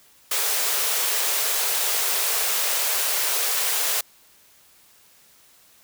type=high-pass noise; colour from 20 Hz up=white; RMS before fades=-23 dBFS; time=0.31-4.01 s; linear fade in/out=5 ms; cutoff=390 Hz; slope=96 dB/octave; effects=white hiss -55 dBFS RMS until 5.83 s